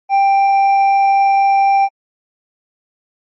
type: tone with hard clipping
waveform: sine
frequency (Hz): 788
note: G5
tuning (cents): +9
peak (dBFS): -10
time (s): 0.09-1.89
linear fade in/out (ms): 50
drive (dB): 4
effects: MP3 32 kbps